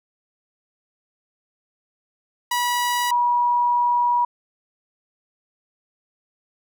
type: tone pair in turn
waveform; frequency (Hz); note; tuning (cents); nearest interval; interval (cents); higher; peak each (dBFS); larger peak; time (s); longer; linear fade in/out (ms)
sawtooth / sine; 972 / 965.8; B5 / B5; -28 / -39; unison; 11; first; -16; neither; 2.51-3.11 / 3.11-4.25; second; 5
effects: none